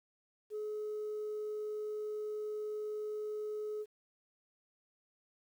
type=tone; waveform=sine; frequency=424.8 Hz; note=G#4; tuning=39 cents sharp; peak=-35 dBFS; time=0.5-3.86 s; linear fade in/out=50 ms; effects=tanh soft clip ceiling -34 dBFS + 11-bit